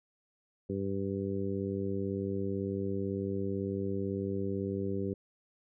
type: harmonic tone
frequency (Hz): 98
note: G2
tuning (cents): 0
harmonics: 1 / 2 / 3 / 4 / 5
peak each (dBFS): -38 / -36 / -39 / -36 / -41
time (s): 0.69-5.14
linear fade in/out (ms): 10
effects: none